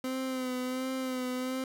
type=tone with vibrato; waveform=30% pulse; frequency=257 Hz; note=C4; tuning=31 cents flat; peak=-29 dBFS; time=0.04-1.64 s; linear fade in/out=2 ms; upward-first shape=sine; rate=1.4 Hz; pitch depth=34 cents each way; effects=none